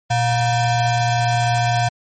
square ring-modulated tone, 415.3 Hz, G#4, in tune, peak -13 dBFS, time 0.1-1.89 s, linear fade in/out 10 ms, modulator 296 Hz, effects MP3 32 kbps

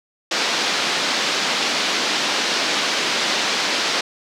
white band-pass noise, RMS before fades -21 dBFS, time 0.31-4.01 s, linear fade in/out 5 ms, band 200 to 5200 Hz, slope 24 dB/octave, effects none

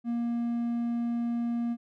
triangle tone, 235.8 Hz, A#3, 20 cents sharp, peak -25 dBFS, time 0.04-1.77 s, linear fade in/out 50 ms, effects none

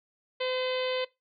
harmonic tone, 511 Hz, C5, 41 cents flat, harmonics 1 / 2 / 3 / 4 / 5 / 6 / 7 / 8 / 9, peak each -29 / -39 / -44 / -38 / -41 / -39 / -41 / -44 / -47 dBFS, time 0.4-1.05 s, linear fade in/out 10 ms, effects noise-tail reverb RT60 0.2 s tail -20 dB re dry

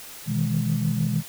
sine chord, E major seventh, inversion second, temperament equal with one note detuned, 123.47 / 155.56 / 162.08 / 207.7 Hz, B2 / D#3 / E3 / G#3, 0 / 0 / -29 / 0 cents, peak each -26 dBFS, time 0.26-1.23 s, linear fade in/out 50 ms, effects tanh soft clip ceiling -13 dBFS + white hiss -41 dBFS RMS until 1.28 s

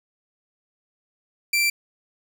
sawtooth tone, 2349 Hz, D7, in tune, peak -15 dBFS, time 1.53-1.7 s, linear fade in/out 5 ms, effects none

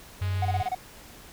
sine tone, 94.4 Hz, F#2, 35 cents sharp, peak -25 dBFS, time 0.21-0.62 s, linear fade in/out 10 ms
click train, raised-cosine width 0.3 ms, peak -26 dBFS, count 96, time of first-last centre 0.22-0.677 s, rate 208 Hz
triangle tone bursts, 740 Hz, F#5, in tune, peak -23 dBFS, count 6, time 0.42-0.749 s, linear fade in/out 5 ms, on 34 ms, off 25 ms
effects pink hiss -48 dBFS RMS until 1.32 s

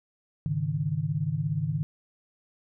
sine chord, Ab suspended fourth, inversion none, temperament equal, 103.83 / 138.59 / 155.56 Hz, Ab2 / Db3 / Eb3, 0 / 0 / 0 cents, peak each -34 / -30 / -28 dBFS, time 0.46-1.83 s, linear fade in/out 0 ms, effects none

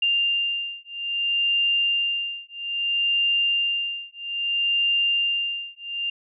sine beating tone pair, 2794 / 2794.61 Hz, F7 / F7, 0 / 0 cents, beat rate 0.61 Hz, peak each -24 dBFS, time 0.02-6.1 s, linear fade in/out 5 ms, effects none

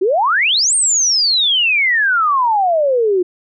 sine exponential two-way sweep, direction up then down, 349.2 to 8870 to 349.2 Hz, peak -11 dBFS, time 0.01-3.23 s, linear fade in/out 10 ms, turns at 0.75 s, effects none

